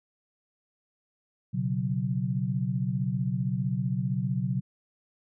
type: chord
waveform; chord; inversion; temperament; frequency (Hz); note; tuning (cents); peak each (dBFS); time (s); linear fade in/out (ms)
sine; B suspended second; none; just; 123.47 / 138.9 / 185.21; B2 / C#3 / F#3; 0 / +4 / +2; -30; 1.53-4.61; 20
effects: none